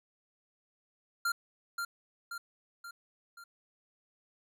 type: tone with echo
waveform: square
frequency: 1390 Hz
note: F6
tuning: 9 cents flat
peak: -29 dBFS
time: 1.25-1.32 s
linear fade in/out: 5 ms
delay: 530 ms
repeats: 4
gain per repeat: -5 dB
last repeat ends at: 3.44 s
effects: none